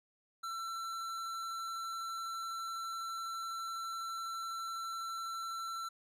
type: tone with hard clipping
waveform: sine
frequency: 1344 Hz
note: E6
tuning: 33 cents sharp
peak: -40 dBFS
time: 0.43-5.89 s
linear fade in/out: 10 ms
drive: 14 dB
effects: none